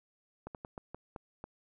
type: slowing click train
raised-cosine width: 1 ms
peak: -28 dBFS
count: 7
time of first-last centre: 0.47-1.441 s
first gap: 78 ms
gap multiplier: 1.29
effects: none